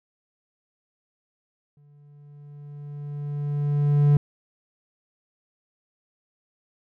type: tone with exponential growth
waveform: triangle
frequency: 145.3 Hz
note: D3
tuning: 18 cents flat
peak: -11 dBFS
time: 1.77-4.17 s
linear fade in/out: 2 ms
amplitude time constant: 520 ms
effects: none